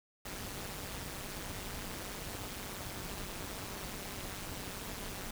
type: noise with amplitude modulation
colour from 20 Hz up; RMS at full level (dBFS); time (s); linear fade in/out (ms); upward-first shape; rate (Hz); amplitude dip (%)
pink; -39; 0.25-5.31; 5; sine; 196; 80
effects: none